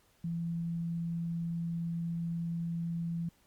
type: tone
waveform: sine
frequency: 168.2 Hz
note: E3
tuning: 35 cents sharp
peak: -32 dBFS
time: 0.24-3.29 s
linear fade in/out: 5 ms
effects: pink hiss -68 dBFS RMS until 3.46 s + Opus 48 kbps